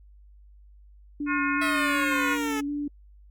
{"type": "tone with vibrato", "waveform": "sine", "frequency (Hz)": 287.7, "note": "D4", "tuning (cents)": -36, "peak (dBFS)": -27, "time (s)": [1.2, 2.88], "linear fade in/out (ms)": 5, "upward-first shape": "square", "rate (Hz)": 2.7, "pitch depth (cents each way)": 19}
{"type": "harmonic tone", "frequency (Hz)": 358.6, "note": "F4", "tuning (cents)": 46, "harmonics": [3, 4, 5, 6, 7], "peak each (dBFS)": [-30, -28, -34, -34, -33], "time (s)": [1.26, 2.38], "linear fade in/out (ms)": 50}
{"type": "exponential sweep", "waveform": "10% pulse", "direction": "down", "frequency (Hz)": [659.3, 427], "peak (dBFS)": -21, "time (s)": [1.61, 2.61], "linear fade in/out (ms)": 10}
{"effects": ["added 50 Hz sine -49 dBFS peak until 3.3 s", "Opus 48 kbps"]}